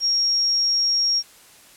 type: tone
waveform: sine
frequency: 5580 Hz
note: F8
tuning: 2 cents flat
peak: -17 dBFS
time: 0-1.23 s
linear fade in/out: 50 ms
effects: white hiss -49 dBFS RMS until 1.76 s + low-pass 12000 Hz 12 dB/octave